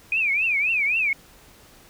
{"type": "tone with vibrato", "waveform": "sine", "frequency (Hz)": 2435, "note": "D#7", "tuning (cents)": -38, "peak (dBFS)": -19, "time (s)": [0.12, 1.13], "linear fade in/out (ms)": 2, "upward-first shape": "triangle", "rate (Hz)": 3.8, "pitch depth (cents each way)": 220, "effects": ["pink hiss -51 dBFS RMS until 1.89 s"]}